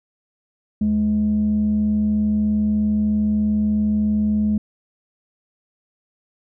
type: tone pair together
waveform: sine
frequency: 74.7 / 211.6 Hz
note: D2 / G#3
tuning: +30 / +33 cents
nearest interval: octave + tritone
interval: 1803 cents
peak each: -26 / -15 dBFS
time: 0.81-4.58 s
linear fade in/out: 5 ms
effects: tanh soft clip ceiling -12 dBFS